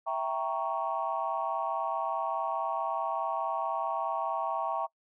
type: chord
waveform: sine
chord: E diminished seventh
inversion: none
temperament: equal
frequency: 659.3 / 784 / 932.3 / 1108.7 Hz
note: E5 / G5 / Bb5 / Db6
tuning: 0 / 0 / 0 / 0 cents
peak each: -34 dBFS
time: 0.06-4.87 s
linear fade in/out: 20 ms
effects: noise-tail reverb RT60 0.1 s tail -25 dB re dry + tanh soft clip ceiling -19 dBFS